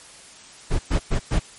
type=noise bursts; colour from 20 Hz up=brown; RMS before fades=-19 dBFS; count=4; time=0.7-1.398 s; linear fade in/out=20 ms; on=92 ms; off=110 ms; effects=white hiss -45 dBFS RMS until 1.58 s + MP3 48 kbps